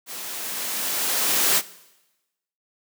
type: noise with level ramp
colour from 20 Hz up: white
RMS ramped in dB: -35 to -18 dBFS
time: 0.06-1.62 s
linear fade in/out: 50 ms
effects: noise-tail reverb RT60 1.0 s tail -19 dB re dry + high-pass 200 Hz 12 dB/octave